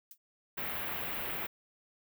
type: noise with exponential decay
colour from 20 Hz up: violet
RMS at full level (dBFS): -44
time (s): 0.11-0.18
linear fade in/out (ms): 2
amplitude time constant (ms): 15
type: band-stop noise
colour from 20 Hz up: white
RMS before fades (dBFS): -37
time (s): 0.57-1.47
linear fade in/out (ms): 10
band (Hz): 2800 to 16000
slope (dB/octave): 24
effects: none